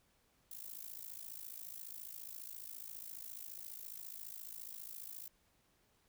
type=noise with amplitude modulation; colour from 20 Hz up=violet; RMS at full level=-45 dBFS; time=0.51-5.28 s; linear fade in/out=5 ms; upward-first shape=sine; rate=54.6 Hz; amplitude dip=90%; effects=pink hiss -74 dBFS RMS until 6.08 s